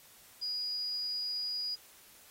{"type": "tone", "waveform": "sine", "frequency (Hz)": 4900, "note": "D#8", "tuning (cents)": -27, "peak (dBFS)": -33, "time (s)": [0.41, 1.76], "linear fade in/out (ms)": 20, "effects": ["white hiss -58 dBFS RMS until 2.3 s", "AAC 48 kbps"]}